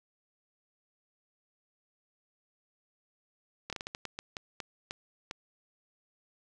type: slowing click train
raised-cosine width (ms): 0.2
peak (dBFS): -20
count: 12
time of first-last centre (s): 3.7-5.311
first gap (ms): 27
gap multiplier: 1.31
effects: none